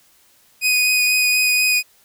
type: tone with vibrato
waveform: sawtooth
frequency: 2489 Hz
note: D#7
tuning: in tune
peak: -11 dBFS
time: 0.61-1.83 s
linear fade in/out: 50 ms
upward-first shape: sine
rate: 4.1 Hz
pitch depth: 10 cents each way
effects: white hiss -55 dBFS RMS until 2.04 s